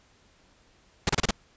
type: noise bursts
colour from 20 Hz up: pink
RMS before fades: -23 dBFS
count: 5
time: 1.07-1.309 s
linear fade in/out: 2 ms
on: 23 ms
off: 31 ms
effects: pink hiss -61 dBFS RMS until 1.56 s + resampled to 16000 Hz